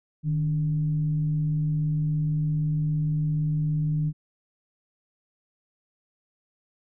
sine tone with frequency modulation, 152.9 Hz, D#3, 30 cents flat, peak -22 dBFS, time 0.23-4.13 s, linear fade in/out 50 ms, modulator 131 Hz, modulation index 0.26, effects none

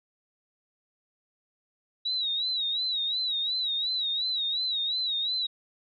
sine tone with vibrato, 3859 Hz, B7, 41 cents flat, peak -26 dBFS, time 2.05-5.47 s, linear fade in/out 10 ms, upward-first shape sine, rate 2.8 Hz, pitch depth 94 cents each way, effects none

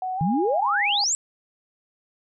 sine tone with pitch glide, 744 to 816 Hz, F#5 to G#5, +9 to -31 cents, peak -25 dBFS, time 0.02-1.04 s, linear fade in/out 2 ms, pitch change +160 cents, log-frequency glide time 0.16-0.21 s
sine exponential sweep, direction up, 147.7 to 7950 Hz, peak -20 dBFS, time 0.21-1.15 s, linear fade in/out 0 ms
effects none

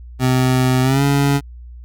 25% pulse tone with pitch glide, 128.4 to 140.83 Hz, C3 to C#3, -32 to +28 cents, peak -9 dBFS, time 0.19-1.41 s, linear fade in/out 50 ms, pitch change +160 cents, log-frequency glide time 0.82-1.03 s, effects added 60 Hz sine -33 dBFS peak until 1.84 s

